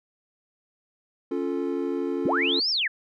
triangle chord, Db augmented, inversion none, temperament equal, 277.2 / 349.2 / 440 Hz, Db4 / F4 / A4, 0 / 0 / 0 cents, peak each -27 / -27 / -29 dBFS, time 1.31-2.6 s, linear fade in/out 5 ms
sine linear two-way sweep, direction up then down, 87.31 to 5530 to 1540 Hz, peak -22 dBFS, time 2.25-2.88 s, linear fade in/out 10 ms, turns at 2.7 s
effects none

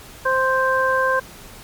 harmonic tone, 523.3 Hz, C5, in tune, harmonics 1 / 2 / 3, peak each -20 / -20 / -20 dBFS, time 0.25-1.2 s, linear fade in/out 10 ms, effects pink hiss -41 dBFS RMS until 1.63 s + MP3 96 kbps

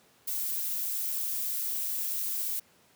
violet noise, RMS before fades -32 dBFS, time 0.27-2.6 s, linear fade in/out 10 ms, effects pink hiss -62 dBFS RMS until 2.95 s + high-pass 150 Hz 12 dB/octave

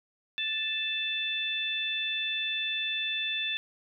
harmonic tone, 880 Hz, A5, in tune, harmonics 2 / 3 / 4, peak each -37 / -33 / -31 dBFS, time 0.38-3.57 s, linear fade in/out 0 ms, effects none

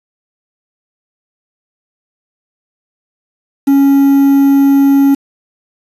triangle tone with quantisation, 277.2 Hz, C#4, in tune, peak -3 dBFS, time 3.67-5.15 s, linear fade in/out 10 ms, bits 5, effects resampled to 32000 Hz

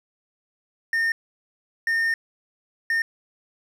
triangle tone bursts at uneven times, 1824 Hz, A#6, 38 cents flat, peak -18 dBFS, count 3, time 0.93-1.12 / 1.87-2.14 / 2.9-3.02 s, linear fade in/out 2 ms, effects none

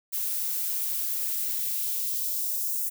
violet noise with high-pass filter sweep, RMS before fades -29 dBFS, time 0.12-2.9 s, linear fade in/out 20 ms, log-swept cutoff 370 to 7400 Hz, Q 1, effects none

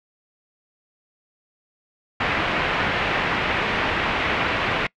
white low-pass noise, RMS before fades -23 dBFS, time 2.2-4.87 s, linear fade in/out 5 ms, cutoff 2600 Hz, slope 24 dB/octave, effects noise-tail reverb RT60 0.1 s tail -24 dB re dry

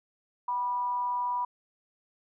sine tone with frequency modulation, 980 Hz, B5, 14 cents flat, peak -27 dBFS, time 0.48-1.45 s, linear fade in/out 5 ms, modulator 219 Hz, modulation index 0.24, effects none

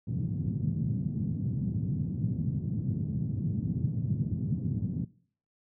white band-pass noise, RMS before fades -31 dBFS, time 0.07-5.05 s, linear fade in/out 5 ms, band 100 to 180 Hz, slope 24 dB/octave, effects noise-tail reverb RT60 0.5 s tail -20 dB re dry

